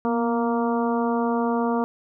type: harmonic tone with a mistuned harmonic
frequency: 233.1 Hz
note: A#3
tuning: in tune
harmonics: 1 / 2 / 3 / 4 / 5 / 6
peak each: -23 / -26 / -29 / -29 / -32 / -39 dBFS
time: 0.05-1.84 s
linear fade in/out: 0 ms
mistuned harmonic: 1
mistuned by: +37 cents
effects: none